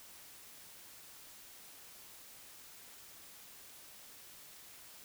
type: silence
effects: white hiss -55 dBFS RMS until 5.04 s